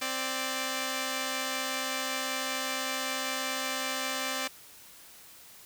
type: tone pair together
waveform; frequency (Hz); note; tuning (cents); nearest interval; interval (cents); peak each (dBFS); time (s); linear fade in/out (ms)
5% pulse; 261.6 / 587.3; C4 / D5; 0 / 0; octave + major second; 1400; -22; 0.01-4.48; 10
effects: white hiss -52 dBFS RMS until 5.65 s